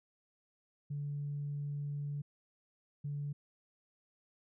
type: tone bursts at uneven times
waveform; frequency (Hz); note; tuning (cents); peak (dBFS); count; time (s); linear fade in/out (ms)
sine; 144.4; D3; -29; -35; 2; 0.9-2.22 / 3.04-3.33; 10
effects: tanh soft clip ceiling -31 dBFS